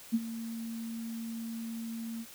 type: tone with ADSR envelope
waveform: sine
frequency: 228.2 Hz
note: A#3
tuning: 37 cents flat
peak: -22 dBFS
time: 0.12-2.26 s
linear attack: 27 ms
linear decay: 40 ms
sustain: -14 dB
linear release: 53 ms
effects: white hiss -51 dBFS RMS until 2.34 s